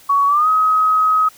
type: tone with pitch glide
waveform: sine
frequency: 1123 to 1267.8 Hz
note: C#6 to D#6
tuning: +22 to +32 cents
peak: -11 dBFS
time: 0.09-1.29 s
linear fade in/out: 10 ms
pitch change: +210 cents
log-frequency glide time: 0.27-0.48 s
effects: white hiss -46 dBFS RMS until 1.37 s

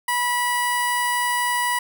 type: tone with notch filter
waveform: 15% pulse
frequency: 976 Hz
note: B5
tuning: 21 cents flat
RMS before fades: -22 dBFS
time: 0.08-1.79 s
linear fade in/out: 5 ms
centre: 3600 Hz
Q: 0.99
effects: none

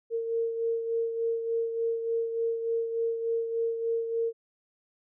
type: beating tone pair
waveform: sine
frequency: 458.3 / 461.7 Hz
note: A#4 / A#4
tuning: -29 / -17 cents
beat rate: 3.4 Hz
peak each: -27 / -36 dBFS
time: 0.1-4.33 s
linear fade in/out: 50 ms
effects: none

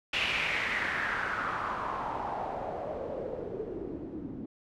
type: noise with low-pass filter sweep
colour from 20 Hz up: white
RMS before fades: -34 dBFS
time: 0.13-4.46 s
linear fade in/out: 5 ms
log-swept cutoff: 2800 to 260 Hz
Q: 4.1
effects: none

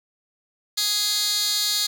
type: tone with high-pass filter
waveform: 15% pulse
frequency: 415.3 Hz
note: G#4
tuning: in tune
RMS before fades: -23 dBFS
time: 0.77-1.87 s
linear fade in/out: 10 ms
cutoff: 4200 Hz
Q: 2.3
effects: none

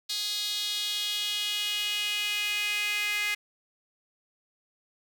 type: tone with high-pass filter sweep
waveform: sawtooth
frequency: 415.5 Hz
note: G#4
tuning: 1 cent sharp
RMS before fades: -30 dBFS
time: 0.09-3.35 s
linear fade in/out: 10 ms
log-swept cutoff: 4000 to 2200 Hz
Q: 4.3
effects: none

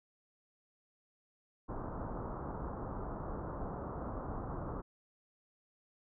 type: low-pass noise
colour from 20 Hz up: pink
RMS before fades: -41 dBFS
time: 1.68-4.82 s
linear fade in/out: 20 ms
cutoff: 1300 Hz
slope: 48 dB/octave
effects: none

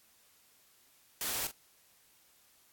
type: noise with echo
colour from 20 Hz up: white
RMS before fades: -35 dBFS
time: 1.21-1.47 s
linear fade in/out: 2 ms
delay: 42 ms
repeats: 1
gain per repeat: -11 dB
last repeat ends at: 1.512 s
effects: white hiss -65 dBFS RMS until 2.72 s + AAC 64 kbps

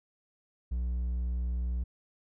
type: tone with hard clipping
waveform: sine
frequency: 61.1 Hz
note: B1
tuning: 18 cents flat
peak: -30 dBFS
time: 0.71-1.84 s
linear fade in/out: 10 ms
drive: 3 dB
effects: none

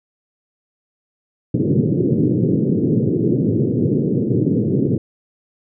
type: band-pass noise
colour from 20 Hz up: pink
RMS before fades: -17 dBFS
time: 1.54-4.98 s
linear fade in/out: 5 ms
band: 110 to 440 Hz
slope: 48 dB/octave
effects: none

